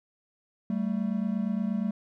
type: tone pair together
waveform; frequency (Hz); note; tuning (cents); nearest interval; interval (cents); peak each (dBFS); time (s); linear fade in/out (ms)
triangle; 194 / 222.5; G3 / A3; -18 / +20; major second; 238; -27; 0.7-1.91; 2
effects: none